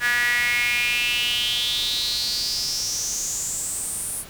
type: tone with high-pass filter sweep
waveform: sawtooth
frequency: 241.6 Hz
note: B3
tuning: 38 cents flat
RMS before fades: -24 dBFS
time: 0-4.25 s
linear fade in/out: 50 ms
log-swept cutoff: 1700 to 10000 Hz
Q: 6.9
effects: pink hiss -42 dBFS RMS until 4.29 s